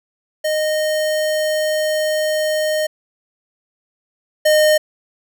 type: tone pair in turn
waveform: square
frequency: 617 / 613.1 Hz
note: D#5 / D#5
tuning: -15 / -26 cents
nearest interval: unison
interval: 11 cents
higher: first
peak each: -17 / -11 dBFS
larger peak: second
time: 0.44-2.87 / 4.45-4.78 s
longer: first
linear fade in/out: 10 ms
effects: none